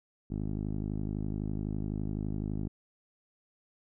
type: tone with low-pass filter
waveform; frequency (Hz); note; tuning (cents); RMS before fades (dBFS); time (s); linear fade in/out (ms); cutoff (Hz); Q
10% pulse; 51.91; G#1; 0; -34; 0.3-2.68; 10; 300; 0.96
effects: none